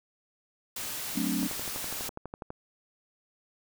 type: noise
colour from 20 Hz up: white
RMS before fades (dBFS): -36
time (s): 0.76-2.09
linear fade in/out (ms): 5
type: chord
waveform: sine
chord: D dominant seventh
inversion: first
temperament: equal with one note detuned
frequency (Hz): 185.96 / 220 / 261.6 / 293.7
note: F#3 / A3 / C4 / D4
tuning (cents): +9 / 0 / 0 / 0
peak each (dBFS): -33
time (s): 1.15-1.48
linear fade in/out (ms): 20
type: click train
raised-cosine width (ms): 1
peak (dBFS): -24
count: 14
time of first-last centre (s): 1.43-2.504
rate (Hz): 12.1
effects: none